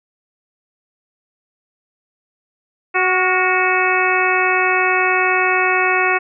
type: harmonic tone with a mistuned harmonic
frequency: 370.8 Hz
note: F#4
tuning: 4 cents sharp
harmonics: 1 / 2 / 3 / 4 / 5 / 6 / 7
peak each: -21 / -21 / -21 / -21 / -21 / -21 / -21 dBFS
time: 2.94-6.19 s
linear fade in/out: 20 ms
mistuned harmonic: 4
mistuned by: -46 cents
effects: none